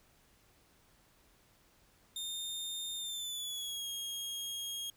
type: tone with pitch glide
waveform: sawtooth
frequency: 3641 to 3263 Hz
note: A#7 to G#7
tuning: -41 to -31 cents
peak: -35 dBFS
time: 2.16-4.9 s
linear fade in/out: 2 ms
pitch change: -190 cents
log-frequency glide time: 2.96-3.88 s
effects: pink hiss -67 dBFS RMS until 4.96 s